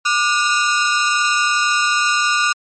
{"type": "ring-modulated tone", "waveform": "sawtooth", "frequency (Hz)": 1318, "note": "E6", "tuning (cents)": -1, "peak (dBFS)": -7, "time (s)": [0.05, 2.53], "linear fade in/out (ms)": 10, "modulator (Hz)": 125, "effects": ["MP3 32 kbps"]}